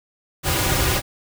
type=noise with comb filter; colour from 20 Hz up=pink; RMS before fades=-20 dBFS; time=0.43-1.02 s; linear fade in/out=50 ms; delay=4.5 ms; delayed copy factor=-0.7; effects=none

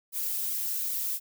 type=noise with flanger; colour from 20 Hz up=violet; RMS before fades=-31 dBFS; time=0.12-1.2 s; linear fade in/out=50 ms; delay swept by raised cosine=1.1 to 4.4 ms; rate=2.5 Hz; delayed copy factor=-0.95; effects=none

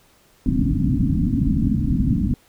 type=low-pass noise; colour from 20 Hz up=white; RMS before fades=-19 dBFS; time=0.46-2.34 s; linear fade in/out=2 ms; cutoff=290 Hz; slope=96 dB/octave; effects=pink hiss -56 dBFS RMS until 2.48 s

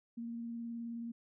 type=tone with vibrato; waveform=sine; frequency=233.1 Hz; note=A#3; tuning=in tune; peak=-39 dBFS; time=0.17-1.12 s; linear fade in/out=10 ms; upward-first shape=square; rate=19 Hz; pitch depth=12 cents each way; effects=none

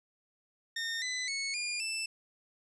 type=tone with pitch steps; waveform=20% pulse; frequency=1830 / 2007 / 2202 / 2415 / 2649 Hz; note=A#6 / B6 / C#7 / D7 / E7; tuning=-32 / +27 / -12 / +48 / +8 cents; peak=-28 dBFS; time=0.76-2.06 s; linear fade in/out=5 ms; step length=260 ms; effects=resampled to 24000 Hz

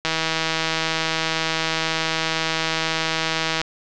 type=click train; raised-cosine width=0.2 ms; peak=-4 dBFS; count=575; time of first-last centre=0.05-3.615 s; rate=161 Hz; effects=low-pass 6000 Hz 12 dB/octave

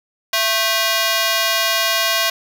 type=ring-modulated tone; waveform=10% pulse; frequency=880 Hz; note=A5; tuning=in tune; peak=-4 dBFS; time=0.33-2.3 s; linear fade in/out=5 ms; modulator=210 Hz; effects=none

